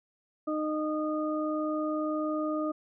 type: harmonic tone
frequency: 307.2 Hz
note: D#4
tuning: 22 cents flat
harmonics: 1 / 2 / 4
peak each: -30 / -33 / -36 dBFS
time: 0.47-2.72 s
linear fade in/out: 10 ms
effects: none